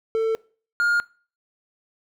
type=tone pair in turn; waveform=triangle; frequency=446.5 / 1417.5 Hz; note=A4 / F6; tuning=+25 / +25 cents; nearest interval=octave + minor sixth; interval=2000 cents; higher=second; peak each=-17 / -16 dBFS; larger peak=second; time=0.15-0.35 / 0.8-1 s; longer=neither; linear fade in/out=0 ms; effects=noise-tail reverb RT60 0.4 s tail -22 dB re dry